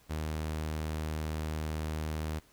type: tone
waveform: sawtooth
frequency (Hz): 77.78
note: D#2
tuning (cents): 0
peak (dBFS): -29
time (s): 0.09-2.4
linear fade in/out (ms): 20
effects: pink hiss -63 dBFS RMS until 2.52 s